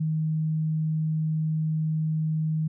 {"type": "tone", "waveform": "sine", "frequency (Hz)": 157, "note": "D#3", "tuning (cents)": 16, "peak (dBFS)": -23, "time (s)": [0, 2.68], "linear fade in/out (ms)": 10, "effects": []}